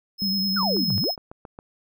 square tone, 5160 Hz, E8, 38 cents flat, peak -24 dBFS, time 0.18-1.16 s, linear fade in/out 50 ms
sine tone with vibrato, 194.8 Hz, G3, 11 cents flat, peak -25 dBFS, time 0.22-0.98 s, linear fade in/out 0 ms, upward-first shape sine, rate 9.5 Hz, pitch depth 60 cents each way
sine exponential two-way sweep, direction down then up, 1568 to 92.2 to 819 Hz, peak -24 dBFS, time 0.56-1.11 s, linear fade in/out 10 ms, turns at 0.97 s
click train, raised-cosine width 1 ms, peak -25 dBFS, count 8, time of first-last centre 0.63-1.589 s, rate 7.3 Hz
effects none

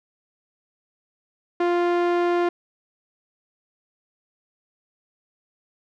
sawtooth tone with low-pass filter, 349.2 Hz, F4, in tune, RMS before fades -21 dBFS, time 1.6-2.49 s, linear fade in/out 5 ms, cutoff 2100 Hz, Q 0.51, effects none

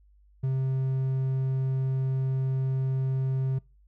triangle tone, 132.3 Hz, C3, 20 cents sharp, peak -22 dBFS, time 0.43-3.59 s, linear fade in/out 10 ms, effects noise-tail reverb RT60 0.3 s tail -25 dB re dry + added 50 Hz sine -56 dBFS peak until 3.87 s

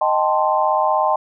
sine chord, A half-diminished seventh, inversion second, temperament equal, 622.3 / 784 / 880 / 1046.5 Hz, Eb5 / G5 / A5 / C6, 0 / 0 / 0 / 0 cents, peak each -20 dBFS, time 0.01-1.16 s, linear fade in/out 5 ms, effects none

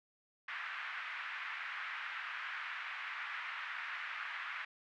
white band-pass noise, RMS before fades -43 dBFS, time 0.48-4.65 s, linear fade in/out 5 ms, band 1200 to 2200 Hz, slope 24 dB/octave, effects none

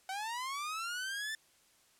sawtooth linear sweep, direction up, 746 to 1782 Hz, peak -33 dBFS, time 0.09-1.35 s, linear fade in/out 2 ms, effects white hiss -67 dBFS RMS until 1.99 s + low-pass 11000 Hz 12 dB/octave

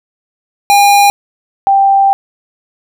square / sine tone pair in turn, 810 / 786.5 Hz, G#5 / G5, -43 / +6 cents, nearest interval minor second, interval 51 cents, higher first, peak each -5 dBFS, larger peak neither, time 0.7-1.1 / 1.67-2.13 s, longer second, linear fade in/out 0 ms, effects none

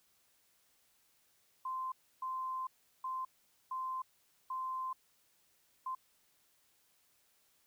sine tone bursts at uneven times, 1039 Hz, C6, 12 cents flat, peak -36 dBFS, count 6, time 1.65-1.92 / 2.22-2.67 / 3.04-3.25 / 3.71-4.02 / 4.5-4.93 / 5.86-5.95 s, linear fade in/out 5 ms, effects white hiss -72 dBFS RMS until 7.66 s

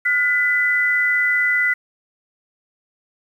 sine tone pair together, 1435.4 / 2000 Hz, F6 / B6, +47 / +21 cents, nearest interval tritone, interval 574 cents, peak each -21 / -16 dBFS, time 0.05-1.74 s, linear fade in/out 10 ms, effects 8-bit

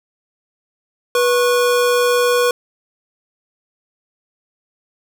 square tone pair together, 488.4 / 1094.5 Hz, B4 / C#6, -19 / -22 cents, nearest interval octave + major second, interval 1397 cents, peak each -14 / -21 dBFS, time 1.15-2.51 s, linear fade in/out 2 ms, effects none

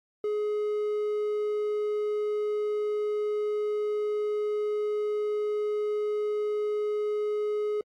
triangle tone, 420.4 Hz, G#4, 21 cents sharp, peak -24 dBFS, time 0.24-7.81 s, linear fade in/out 2 ms, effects AAC 64 kbps

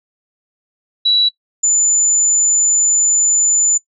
sine tone pair in turn, 3924 / 7030 Hz, B7 / A8, -12 / -2 cents, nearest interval minor seventh, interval 1010 cents, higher second, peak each -10 dBFS, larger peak neither, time 1.05-1.29 / 1.63-3.78 s, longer second, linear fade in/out 10 ms, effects noise-tail reverb RT60 0.1 s tail -19 dB re dry

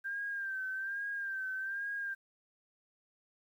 sine tone with vibrato, 1582 Hz, G6, 15 cents sharp, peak -35 dBFS, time 0.04-2.15 s, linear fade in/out 20 ms, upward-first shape sine, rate 1.2 Hz, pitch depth 57 cents each way, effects 11-bit

